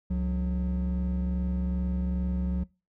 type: tone pair together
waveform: triangle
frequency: 68 / 181.54 Hz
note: C#2 / F#3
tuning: -33 / -33 cents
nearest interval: octave + perfect fourth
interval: 1700 cents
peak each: -25 / -25 dBFS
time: 0.1-2.64 s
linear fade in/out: 10 ms
effects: noise-tail reverb RT60 0.3 s tail -24 dB re dry + tanh soft clip ceiling -21 dBFS